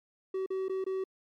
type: tone with dropouts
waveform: triangle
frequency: 380 Hz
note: F#4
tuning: 46 cents sharp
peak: -28 dBFS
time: 0.34-1.04 s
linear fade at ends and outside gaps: 5 ms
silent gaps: 0.462-0.503 / 0.684-0.695 / 0.842-0.864 s
effects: MP3 96 kbps